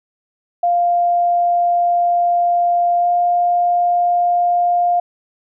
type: tone with pitch glide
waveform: sine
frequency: 698.5 to 703.4 Hz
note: F5 to F5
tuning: 0 to +12 cents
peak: -12 dBFS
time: 0.63-5 s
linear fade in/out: 5 ms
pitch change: +12 cents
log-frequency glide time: 2.99-3.07 s
effects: none